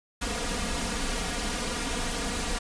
pink noise with comb filter, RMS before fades -30 dBFS, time 0.21-2.59 s, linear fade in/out 10 ms, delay 4.2 ms, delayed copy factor +0.9, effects resampled to 22050 Hz

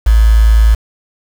sine tone with quantisation, 55 Hz, A1, in tune, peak -4 dBFS, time 0.06-0.75 s, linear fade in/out 10 ms, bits 4, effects none

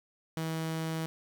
sawtooth tone, 161.2 Hz, E3, 38 cents flat, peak -28 dBFS, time 0.37-1.06 s, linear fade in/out 0 ms, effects 9-bit

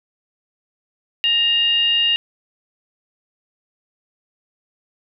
sine tone with frequency modulation, 2823 Hz, F7, 18 cents sharp, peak -14 dBFS, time 1.24-2.16 s, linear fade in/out 0 ms, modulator 966 Hz, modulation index 0.39, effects none

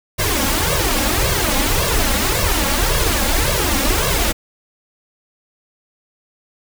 pink noise with flanger, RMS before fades -17 dBFS, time 0.18-4.33 s, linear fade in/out 20 ms, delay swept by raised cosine 1.8 to 3.7 ms, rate 1.8 Hz, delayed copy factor +0.85, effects none

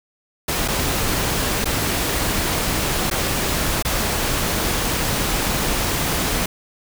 pink noise with dropouts, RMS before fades -21 dBFS, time 0.48-6.46 s, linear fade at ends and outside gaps 5 ms, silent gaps 0.679-0.683 / 1.645-1.655 / 3.101-3.111 / 3.825-3.849 s, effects none

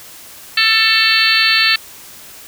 harmonic tone, 443.6 Hz, A4, 14 cents sharp, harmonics 3 / 4 / 5 / 6 / 7 / 8 / 9 / 10, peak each -22 / -16 / -20 / -16 / -21 / -22 / -19 / -16 dBFS, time 0.57-1.76 s, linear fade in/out 5 ms, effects white hiss -37 dBFS RMS until 2.47 s

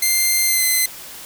5% pulse tone with pitch glide, 2093 to 2048 Hz, C7 to C7, 0 to -38 cents, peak -5 dBFS, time 0.02-0.86 s, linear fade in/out 5 ms, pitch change -38 cents, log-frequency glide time 0.47-0.63 s, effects white hiss -36 dBFS RMS until 1.25 s

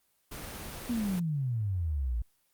pink noise, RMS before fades -41 dBFS, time 0.31-1.2 s, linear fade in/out 10 ms
sine exponential sweep, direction down, 246.9 to 54.2 Hz, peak -28 dBFS, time 0.89-2.22 s, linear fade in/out 5 ms
effects white hiss -72 dBFS RMS until 2.53 s + Opus 24 kbps

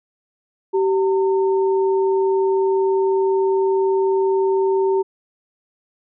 sine tone pair together, 385.5 / 911 Hz, G4 / A#5, -29 / -40 cents, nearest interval octave + minor third, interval 1489 cents, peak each -15 / -25 dBFS, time 0.73-5.03 s, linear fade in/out 20 ms, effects none

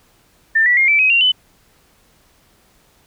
sine tone with pitch steps, 1791 / 1953.1 / 2130 / 2323 / 2533 / 2762 / 3012 Hz, A6 / B6 / C7 / D7 / D#7 / F7 / F#7, +30 / -20 / +30 / -20 / +30 / -20 / +30 cents, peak -10 dBFS, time 0.55-1.32 s, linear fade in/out 10 ms, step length 110 ms, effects pink hiss -55 dBFS RMS until 3.06 s

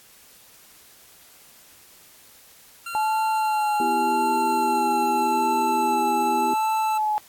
25% pulse tone with pitch glide, 1379 to 1325.1 Hz, F6 to E6, -22 to +9 cents, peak -27 dBFS, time 2.86-6.98 s, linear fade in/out 5 ms, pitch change -69 cents, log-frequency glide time 4.12-6 s
sine tone with vibrato, 858 Hz, A5, 44 cents flat, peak -20 dBFS, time 2.95-7.18 s, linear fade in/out 0 ms, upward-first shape sine, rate 0.86 Hz, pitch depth 34 cents each way
sine chord, E minor, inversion second, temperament just, 247.2 / 329.6 / 395.6 Hz, B3 / E4 / G4, +2 / 0 / +16 cents, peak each -29 dBFS, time 3.8-6.54 s, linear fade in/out 2 ms
effects white hiss -51 dBFS RMS until 7.28 s + AAC 64 kbps

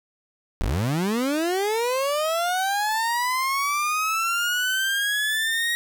30% pulse linear sweep, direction up, 33.18 to 1893 Hz, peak -19 dBFS, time 0.61-5.75 s, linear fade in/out 0 ms, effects none

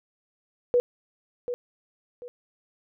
sine tone with echo, 487.9 Hz, B4, 21 cents flat, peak -17 dBFS, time 0.74-0.8 s, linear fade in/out 0 ms, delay 740 ms, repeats 2, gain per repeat -10 dB, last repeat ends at 2.28 s, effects none

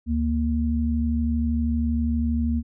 sine tone pair together, 73.6 / 233.4 Hz, D2 / A#3, +4 / +2 cents, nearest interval octave + minor sixth, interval 1998 cents, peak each -23 dBFS, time 0.06-2.63 s, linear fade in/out 50 ms, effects none

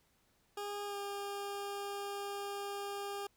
20% pulse tone with pitch glide, 408.4 to 402.5 Hz, G#4 to G4, -29 to +46 cents, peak -34 dBFS, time 0.57-3.27 s, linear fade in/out 5 ms, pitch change -25 cents, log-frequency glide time 0.86-0.96 s, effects pink hiss -73 dBFS RMS until 3.36 s

